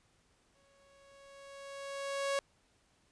sawtooth tone with exponential growth, 554.4 Hz, C#5, in tune, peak -26 dBFS, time 0.55-2.39 s, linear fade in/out 1 ms, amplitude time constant 400 ms, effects pink hiss -71 dBFS RMS until 3.11 s + resampled to 22050 Hz

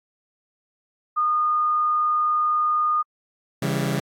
sine tone, 1224 Hz, D#6, 29 cents flat, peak -18 dBFS, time 1.16-3.03 s, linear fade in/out 20 ms
sawtooth chord, C# diminished, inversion none, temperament just, 138.59 / 166.31 / 199.57 Hz, C#3 / E3 / G3, 0 / +16 / +31 cents, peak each -21 / -23 / -23 dBFS, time 3.62-4 s, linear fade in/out 5 ms
effects AAC 64 kbps

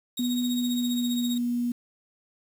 sawtooth tone with tremolo, 3762 Hz, A#7, 15 cents sharp, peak -27 dBFS, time 0.17-1.38 s, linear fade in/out 5 ms, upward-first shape triangle, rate 15 Hz, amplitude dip 75%
sine tone with pitch glide, 244.9 to 241.1 Hz, B3 to B3, -14 to -41 cents, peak -24 dBFS, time 0.19-1.72 s, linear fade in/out 5 ms, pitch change -27 cents, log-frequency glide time 0.47-1.21 s
effects 8-bit

